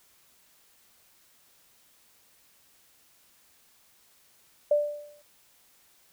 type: tone with exponential decay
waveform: sine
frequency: 589 Hz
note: D5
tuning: 5 cents sharp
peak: -17 dBFS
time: 4.71-5.22 s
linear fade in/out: 5 ms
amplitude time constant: 110 ms
effects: white hiss -62 dBFS RMS until 6.12 s